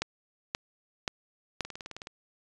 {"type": "two click trains", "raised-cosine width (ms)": 0.2, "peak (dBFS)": [-12, -23], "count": [4, 9], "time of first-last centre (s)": [[0.02, 1.607], [1.65, 2.071]], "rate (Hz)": [1.89, 19], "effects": ["resampled to 22050 Hz"]}